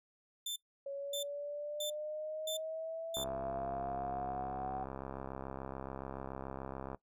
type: tone bursts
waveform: sawtooth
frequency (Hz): 3548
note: A7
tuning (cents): +14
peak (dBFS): -34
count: 5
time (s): 0.46-3.24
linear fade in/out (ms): 5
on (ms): 100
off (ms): 570
type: exponential sweep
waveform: sine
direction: up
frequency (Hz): 554 to 755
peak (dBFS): -38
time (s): 0.86-4.84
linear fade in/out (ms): 5
type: click train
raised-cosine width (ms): 1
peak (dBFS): -28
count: 254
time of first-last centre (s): 3.17-6.946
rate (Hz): 67
effects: noise-tail reverb RT60 0.1 s tail -18 dB re dry